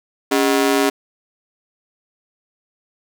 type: ring-modulated tone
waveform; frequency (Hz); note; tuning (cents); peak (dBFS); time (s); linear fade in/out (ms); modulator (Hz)
sawtooth; 342.6; F4; -33; -7; 0.31-0.9; 10; 63.4
effects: none